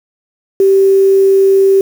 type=tone with quantisation; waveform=sine; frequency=388.7 Hz; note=G4; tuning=15 cents flat; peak=-5 dBFS; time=0.6-1.81 s; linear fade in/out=2 ms; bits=5; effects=none